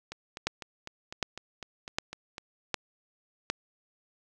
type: two click trains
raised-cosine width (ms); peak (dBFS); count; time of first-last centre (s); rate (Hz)
0.2; -22 / -10; 10 / 5; 0.12-2.381 / 0.47-3.5; 3.98 / 1.32
effects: none